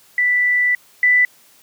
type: tone pair in turn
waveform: sine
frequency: 1975.5 / 1985.1 Hz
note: B6 / B6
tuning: 0 / +8 cents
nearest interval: unison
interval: 8 cents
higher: second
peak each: -13 / -10 dBFS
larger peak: second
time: 0.18-0.75 / 1.03-1.25 s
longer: first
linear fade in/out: 2 ms
effects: white hiss -51 dBFS RMS until 1.62 s + high-pass 80 Hz 12 dB/octave